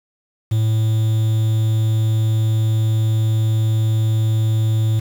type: tone with quantisation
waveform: triangle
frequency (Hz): 110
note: A2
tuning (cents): 0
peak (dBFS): -12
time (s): 0.51-5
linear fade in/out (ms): 10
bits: 6
effects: none